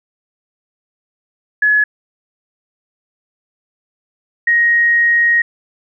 sine tone pair in turn, 1698 / 1878.4 Hz, G#6 / A#6, +38 / +13 cents, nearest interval major second, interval 175 cents, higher second, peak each -9 dBFS, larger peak neither, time 1.62-1.84 / 4.47-5.42 s, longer second, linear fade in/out 5 ms, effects none

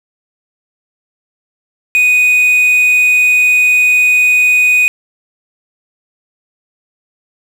triangle tone with quantisation, 2486 Hz, D#7, 2 cents flat, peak -5 dBFS, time 1.95-4.88 s, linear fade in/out 0 ms, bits 5, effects none

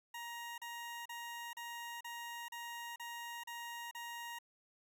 20% pulse tone bursts, 942 Hz, A#5, 18 cents sharp, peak -39 dBFS, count 9, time 0.14-4.388 s, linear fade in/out 5 ms, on 440 ms, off 36 ms, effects none

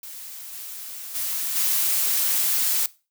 blue noise with level steps, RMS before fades -38 / -36 / -27 / -22 dBFS, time 0.03-2.86 s, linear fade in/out 2 ms, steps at 0.52 / 1.14 / 1.55 s, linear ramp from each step 20 ms, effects noise-tail reverb RT60 0.3 s tail -19 dB re dry

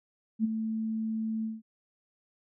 sine tone with ADSR envelope, 221.1 Hz, A3, 9 cents sharp, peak -21 dBFS, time 0.39-1.62 s, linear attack 53 ms, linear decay 18 ms, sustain -8 dB, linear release 180 ms, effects none

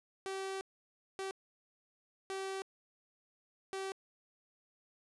sawtooth tone bursts at uneven times, 385.4 Hz, G4, 29 cents flat, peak -34 dBFS, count 4, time 0.26-0.61 / 1.19-1.31 / 2.3-2.62 / 3.73-3.92 s, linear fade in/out 0 ms, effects resampled to 24000 Hz

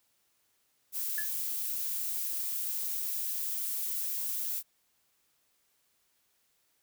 violet noise, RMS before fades -34 dBFS, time 0.92-4.63 s, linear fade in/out 50 ms
triangle tone with exponential decay, 1716 Hz, A6, 44 cents flat, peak -28 dBFS, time 1.18-1.31 s, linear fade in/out 2 ms, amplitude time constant 28 ms
effects white hiss -73 dBFS RMS until 6.82 s

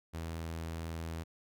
sawtooth tone, 82 Hz, E2, 9 cents flat, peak -34 dBFS, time 0.13-1.24 s, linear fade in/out 20 ms, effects none

